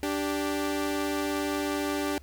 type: tone pair together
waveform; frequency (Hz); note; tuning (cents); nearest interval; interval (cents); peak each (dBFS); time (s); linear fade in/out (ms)
sawtooth; 292.6 / 392; D4 / G4; -6 / 0; perfect fourth; 506; -25 / -28; 0.03-2.18; 0
effects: added 72 Hz sine -47 dBFS peak until 2.22 s + pink hiss -60 dBFS RMS until 2.22 s